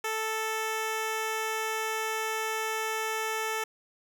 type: tone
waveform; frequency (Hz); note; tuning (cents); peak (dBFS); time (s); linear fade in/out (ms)
10% pulse; 440; A4; 0; -21; 0.04-3.64; 5
effects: none